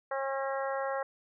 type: harmonic tone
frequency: 271 Hz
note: C#4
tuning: 39 cents flat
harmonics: 2 / 3 / 4 / 5 / 6 / 7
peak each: -33 / -37 / -39 / -41 / -43 / -44 dBFS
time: 0.11-1.03 s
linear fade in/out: 5 ms
effects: none